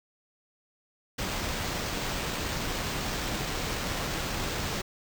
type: noise with sample-and-hold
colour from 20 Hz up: pink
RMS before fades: -32 dBFS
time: 1.18-4.82 s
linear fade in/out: 10 ms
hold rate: 11025 Hz
effects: none